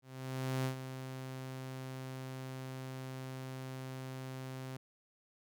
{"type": "tone with ADSR envelope", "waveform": "sawtooth", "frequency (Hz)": 130.81, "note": "C3", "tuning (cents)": 0, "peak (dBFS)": -28, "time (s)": [0.02, 4.77], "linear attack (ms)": 630, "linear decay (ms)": 99, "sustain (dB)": -10, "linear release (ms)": 4, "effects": []}